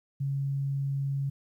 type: tone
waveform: sine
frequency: 138.4 Hz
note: C#3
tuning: 2 cents flat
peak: -27 dBFS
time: 0.2-1.3 s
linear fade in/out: 10 ms
effects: 11-bit